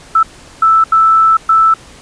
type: tone bursts at uneven times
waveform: sine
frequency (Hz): 1318.5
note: E6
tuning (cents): 0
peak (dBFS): -5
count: 4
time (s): 0.15-0.23 / 0.62-0.84 / 0.92-1.37 / 1.49-1.74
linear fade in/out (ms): 5
effects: pink hiss -38 dBFS RMS until 2.01 s + resampled to 22050 Hz